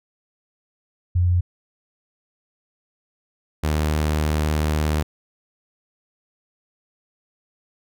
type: tone pair in turn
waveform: sine / sawtooth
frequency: 88.7 / 76.45 Hz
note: F2 / D#2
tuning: +27 / -30 cents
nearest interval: minor third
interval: 257 cents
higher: first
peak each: -15 dBFS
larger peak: neither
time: 1.15-1.41 / 3.63-5.03 s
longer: second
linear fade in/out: 10 ms
effects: none